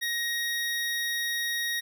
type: tone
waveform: 25% pulse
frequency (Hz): 1880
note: A#6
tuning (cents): +14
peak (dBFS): -24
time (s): 0.01-1.81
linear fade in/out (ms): 20
effects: none